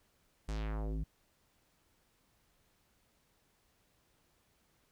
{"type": "tone with low-pass filter sweep", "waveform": "square", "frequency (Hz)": 53.5, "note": "A1", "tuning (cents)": -48, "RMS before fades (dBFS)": -37, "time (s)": [0.48, 1.04], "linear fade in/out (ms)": 10, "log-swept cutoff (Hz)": [8900, 160], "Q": 1.6, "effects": ["pink hiss -73 dBFS RMS until 4.91 s"]}